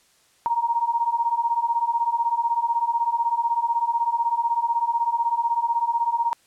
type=beating tone pair; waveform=sine; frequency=925 / 941 Hz; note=A#5 / A#5; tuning=-14 / +16 cents; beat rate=16 Hz; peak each=-24 / -22 dBFS; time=0.46-6.33 s; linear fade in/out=0 ms; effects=white hiss -60 dBFS RMS until 6.46 s + low-pass 10000 Hz 12 dB/octave